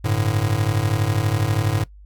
square chord, G suspended second, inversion none, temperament just, 98 / 110.25 / 147 Hz, G2 / A2 / D3, 0 / +4 / +2 cents, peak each -24 / -22 / -26 dBFS, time 0.04-1.84 s, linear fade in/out 10 ms, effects noise-tail reverb RT60 0.1 s tail -18 dB re dry + added 50 Hz sine -41 dBFS peak until 2.05 s

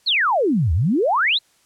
sine exponential two-way sweep, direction down then up, 4500 to 73.42 to 4257 Hz, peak -15 dBFS, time 0.06-1.39 s, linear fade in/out 20 ms, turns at 0.73 s, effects white hiss -59 dBFS RMS until 1.65 s + low-pass 10000 Hz 12 dB/octave

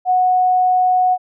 sine tone, 735 Hz, F#5, 12 cents flat, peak -11 dBFS, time 0.05-1.18 s, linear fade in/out 50 ms, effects none

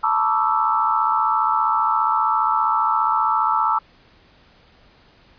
sine tone cluster, 881 / 956 / 1124 / 1201 / 1321 Hz, A5 / A#5 / C#6 / D6 / E6, +2 / +43 / +24 / +38 / +3 cents, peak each -21 / -25 / -25 / -26 / -20 dBFS, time 0.03-3.79 s, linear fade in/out 10 ms, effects pink hiss -53 dBFS RMS until 5.38 s + resampled to 11025 Hz

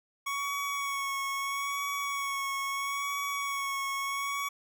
25% pulse tone with vibrato, 1114 Hz, C#6, 8 cents sharp, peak -27 dBFS, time 0.26-4.49 s, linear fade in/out 10 ms, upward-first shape sine, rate 0.76 Hz, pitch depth 24 cents each way, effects none

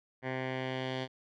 10% pulse tone with low-pass filter sweep, 130 Hz, C3, 11 cents flat, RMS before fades -36 dBFS, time 0.22-1.08 s, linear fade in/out 50 ms, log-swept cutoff 2000 to 3700 Hz, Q 2.1, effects none

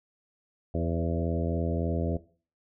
harmonic tone with a mistuned harmonic, 83.4 Hz, E2, 21 cents sharp, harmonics 1 / 2 / 3 / 4 / 5 / 6 / 7 / 8, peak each -30 / -33 / -35 / -36 / -37 / -38 / -38 / -39 dBFS, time 0.74-2.17 s, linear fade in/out 5 ms, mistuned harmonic 6, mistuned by +19 cents, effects noise-tail reverb RT60 0.4 s tail -17 dB re dry

